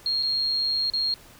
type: tone with dropouts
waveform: sine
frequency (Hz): 4248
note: C8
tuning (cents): +25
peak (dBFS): -22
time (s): 0.06-1.14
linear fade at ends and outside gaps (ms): 1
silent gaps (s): 0.227-0.232 / 0.9-0.936
effects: pink hiss -50 dBFS RMS until 1.39 s